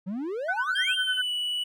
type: exponential sweep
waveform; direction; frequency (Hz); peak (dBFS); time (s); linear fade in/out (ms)
triangle; up; 175.9 to 2997; -27; 0.06-0.96; 20
type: tone with tremolo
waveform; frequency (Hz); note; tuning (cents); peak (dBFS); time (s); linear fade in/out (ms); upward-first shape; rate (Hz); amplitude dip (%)
sine; 1500; F#6; +23; -23; 0.48-1.22; 10; sine; 10; 95
type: tone with pitch glide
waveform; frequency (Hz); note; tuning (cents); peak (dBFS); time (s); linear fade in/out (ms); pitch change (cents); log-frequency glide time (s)
triangle; 3180 to 2950; G7 to F#7; +24 to -6; -25; 0.75-1.64; 10; -130; 0.93-1.3
effects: none